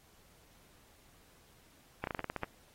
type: slowing click train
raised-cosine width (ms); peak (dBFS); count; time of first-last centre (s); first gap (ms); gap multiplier
0.5; -20; 9; 2.04-2.434; 32; 1.12
effects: pink hiss -64 dBFS RMS until 2.74 s + AAC 48 kbps